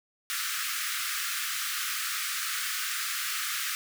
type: high-pass noise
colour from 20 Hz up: pink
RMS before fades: -32 dBFS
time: 0.3-3.75 s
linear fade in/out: 0 ms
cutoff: 1200 Hz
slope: 96 dB/octave
effects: none